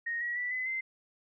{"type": "tone with pitch steps", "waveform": "sine", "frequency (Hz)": [1864.7, 1914.9, 1966.5, 2019, 2074], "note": ["A#6", "A#6", "B6", "B6", "C7"], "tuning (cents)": [0, 46, -8, 38, -16], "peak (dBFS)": -31, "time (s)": [0.06, 0.81], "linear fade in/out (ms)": 10, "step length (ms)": 150, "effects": []}